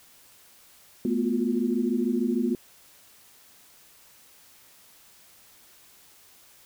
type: tone cluster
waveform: sine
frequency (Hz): 218.5 / 245 / 349.8 / 363.3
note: A3 / B3 / F4 / F#4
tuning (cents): -12 / -14 / +3 / -32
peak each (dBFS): -28 / -25 / -31 / -33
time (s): 1.05-2.55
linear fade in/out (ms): 2
effects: white hiss -55 dBFS RMS until 6.65 s